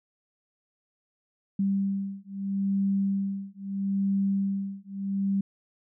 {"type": "beating tone pair", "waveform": "sine", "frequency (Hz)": [196.1, 196.87], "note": ["G3", "G3"], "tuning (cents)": [1, 8], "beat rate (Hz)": 0.77, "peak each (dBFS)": -28, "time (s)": [1.59, 5.41], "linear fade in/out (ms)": 5, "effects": []}